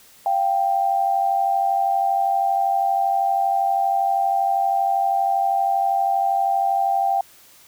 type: tone pair together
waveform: sine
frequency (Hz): 691.4 / 784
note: F5 / G5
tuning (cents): -18 / 0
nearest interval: major second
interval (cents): 218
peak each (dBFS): -23 / -18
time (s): 0.26-7.21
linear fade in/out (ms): 2
effects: white hiss -50 dBFS RMS until 7.67 s